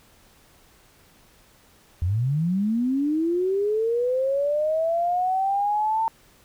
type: linear sweep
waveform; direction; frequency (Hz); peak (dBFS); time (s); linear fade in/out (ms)
sine; up; 81 to 904; -20; 2.02-6.08; 0
effects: pink hiss -56 dBFS RMS until 6.44 s